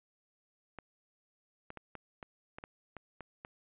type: clicks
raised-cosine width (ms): 0.5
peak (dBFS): -29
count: 10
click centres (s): 0.787 / 1.704 / 1.773 / 1.953 / 2.228 / 2.585 / 2.639 / 2.967 / 3.207 / 3.449
effects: resampled to 8000 Hz